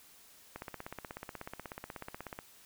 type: click train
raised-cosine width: 0.5 ms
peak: -26 dBFS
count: 31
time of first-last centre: 0.56-2.389 s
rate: 16.4 Hz
effects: white hiss -59 dBFS RMS until 2.65 s